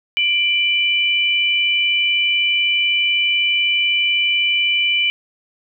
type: tone pair together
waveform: sine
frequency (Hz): 2356 / 2988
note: D7 / F#7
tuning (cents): +5 / +16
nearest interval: major third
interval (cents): 411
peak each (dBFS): -17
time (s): 0.17-5.1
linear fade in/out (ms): 0
effects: none